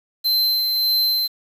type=tone with tremolo; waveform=square; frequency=4100 Hz; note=C8; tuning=36 cents flat; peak=-16 dBFS; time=0.24-1.28 s; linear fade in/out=20 ms; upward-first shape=sine; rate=1.7 Hz; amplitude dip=30%; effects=7-bit